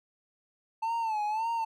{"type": "tone with vibrato", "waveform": "triangle", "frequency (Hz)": 880, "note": "A5", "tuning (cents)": 0, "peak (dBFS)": -26, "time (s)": [0.82, 1.65], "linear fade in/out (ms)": 10, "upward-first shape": "sine", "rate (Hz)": 1.8, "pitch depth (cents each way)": 91, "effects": []}